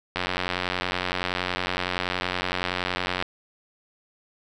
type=click train; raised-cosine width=0.3 ms; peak=-9 dBFS; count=279; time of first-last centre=0.16-3.225 s; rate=90.7 Hz; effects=none